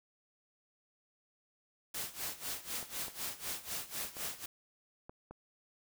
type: noise with tremolo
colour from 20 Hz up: white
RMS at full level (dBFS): -38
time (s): 1.94-4.46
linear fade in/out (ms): 5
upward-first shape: sine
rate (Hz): 4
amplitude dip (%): 85
type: clicks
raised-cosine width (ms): 1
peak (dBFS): -34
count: 6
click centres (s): 2.828 / 3.082 / 4.049 / 4.168 / 5.095 / 5.31
effects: none